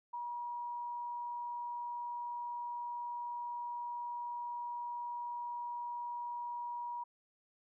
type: tone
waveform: sine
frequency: 959 Hz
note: A#5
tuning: 49 cents sharp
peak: -38 dBFS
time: 0.13-7.04 s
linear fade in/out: 10 ms
effects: none